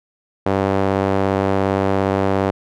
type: tone with band-pass filter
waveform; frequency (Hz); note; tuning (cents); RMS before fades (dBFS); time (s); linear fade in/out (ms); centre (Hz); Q
sawtooth; 97.3; G2; -12; -18; 0.46-2.51; 5; 580; 0.92
effects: none